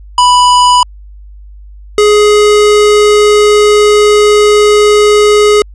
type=tone pair in turn; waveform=square; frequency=987.8 / 418.1 Hz; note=B5 / G#4; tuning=0 / +12 cents; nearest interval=octave + minor third; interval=1488 cents; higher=first; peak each=-4 dBFS; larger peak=neither; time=0.18-0.83 / 1.98-5.62 s; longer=second; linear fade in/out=2 ms; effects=added 50 Hz sine -29 dBFS peak until 5.74 s + resampled to 22050 Hz